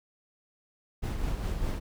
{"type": "noise with tremolo", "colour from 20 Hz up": "brown", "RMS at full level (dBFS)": -29, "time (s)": [1.02, 1.8], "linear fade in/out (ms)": 20, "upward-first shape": "sine", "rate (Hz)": 4.9, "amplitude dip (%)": 40, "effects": []}